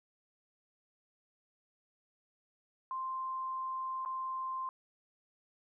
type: tone with dropouts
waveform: sine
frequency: 1046.5 Hz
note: C6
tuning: in tune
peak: -35 dBFS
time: 2.91-4.69 s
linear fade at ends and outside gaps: 1 ms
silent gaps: 4.05-4.059 s
effects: none